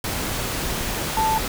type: tone in noise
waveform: sine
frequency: 880 Hz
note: A5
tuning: in tune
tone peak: -18 dBFS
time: 1.17-1.38 s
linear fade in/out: 2 ms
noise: pink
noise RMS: -26 dBFS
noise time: 0.04-1.48 s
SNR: +5 dB
effects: none